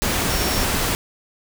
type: tone in noise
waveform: sine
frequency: 5500 Hz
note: F8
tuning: 27 cents flat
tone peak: -30 dBFS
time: 0.3-0.64 s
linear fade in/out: 0 ms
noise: pink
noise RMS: -21 dBFS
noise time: 0.02-0.95 s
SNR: -12 dB
effects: none